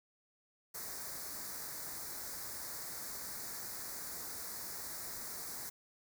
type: band-stop noise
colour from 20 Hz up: white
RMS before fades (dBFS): -44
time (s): 0.74-5.7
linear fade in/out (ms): 10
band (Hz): 2100 to 4200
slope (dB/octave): 48
effects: none